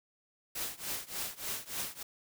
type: noise with tremolo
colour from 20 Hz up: white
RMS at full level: -35 dBFS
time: 0.55-2.03 s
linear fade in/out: 5 ms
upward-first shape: triangle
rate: 3.4 Hz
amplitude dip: 95%
effects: none